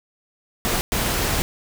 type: noise bursts at uneven times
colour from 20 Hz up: pink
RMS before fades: -22 dBFS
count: 2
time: 0.65-0.81 / 0.92-1.42 s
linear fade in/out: 0 ms
effects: none